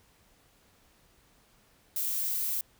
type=noise; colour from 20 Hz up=violet; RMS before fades=-31 dBFS; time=1.96-2.61 s; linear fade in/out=2 ms; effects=pink hiss -64 dBFS RMS until 2.79 s